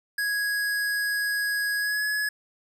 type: tone with pitch glide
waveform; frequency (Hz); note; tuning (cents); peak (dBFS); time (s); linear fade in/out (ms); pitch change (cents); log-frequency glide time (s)
square; 1661.2 to 1692.2; G#6 to G#6; 0 to +32; -25; 0.18-2.29; 5; +32; 1.78-2.03
effects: none

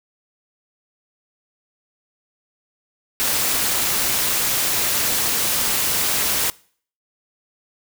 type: noise with amplitude modulation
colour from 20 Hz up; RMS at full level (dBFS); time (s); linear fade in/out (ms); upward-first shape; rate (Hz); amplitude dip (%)
white; -18; 3.2-6.5; 0; sine; 242; 50
effects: noise-tail reverb RT60 0.5 s tail -23 dB re dry

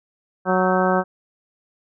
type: harmonic tone with a mistuned harmonic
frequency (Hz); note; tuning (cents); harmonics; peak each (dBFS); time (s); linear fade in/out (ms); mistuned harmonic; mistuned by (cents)
185; F#3; 0; 1 / 2 / 3 / 4 / 5 / 6 / 7 / 8; -22 / -23 / -22 / -23 / -26 / -28 / -26 / -27; 0.45-1.04; 50; 8; +72
effects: none

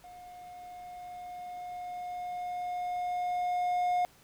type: tone with level ramp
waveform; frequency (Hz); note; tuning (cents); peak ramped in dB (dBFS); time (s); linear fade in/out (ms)
triangle; 717; F5; +45; -45 to -23; 0.04-4.05; 0
effects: pink hiss -60 dBFS RMS until 4.23 s

